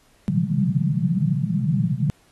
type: band-pass noise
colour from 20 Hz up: white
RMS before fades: -21 dBFS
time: 0.28-2.1 s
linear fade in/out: 0 ms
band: 120 to 200 Hz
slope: 96 dB/octave
effects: pink hiss -59 dBFS RMS until 2.31 s + AAC 32 kbps